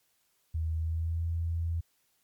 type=tone with pitch glide; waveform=sine; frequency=80.3 to 83.42 Hz; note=E2 to E2; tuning=-45 to +21 cents; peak=-28 dBFS; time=0.54-1.81 s; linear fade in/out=10 ms; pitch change=+66 cents; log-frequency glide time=0.77-1.24 s; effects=white hiss -72 dBFS RMS until 2.23 s + MP3 96 kbps